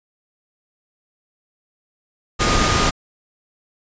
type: tone in noise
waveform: sine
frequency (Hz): 1227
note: D#6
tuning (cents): -25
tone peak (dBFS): -22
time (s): 2.39-2.91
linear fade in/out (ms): 20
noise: pink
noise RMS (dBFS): -17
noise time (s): 2.39-2.91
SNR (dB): -8
effects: resampled to 16000 Hz